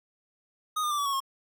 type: tone with pitch steps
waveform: square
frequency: 1244.5 / 1209.8 / 1176 / 1143.2 / 1111.3 / 1080.3 Hz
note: D#6 / D#6 / D6 / D6 / C#6 / C#6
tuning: 0 / -49 / +2 / -47 / +4 / -45 cents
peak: -27 dBFS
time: 0.76-1.204 s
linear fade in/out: 10 ms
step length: 74 ms
effects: 11-bit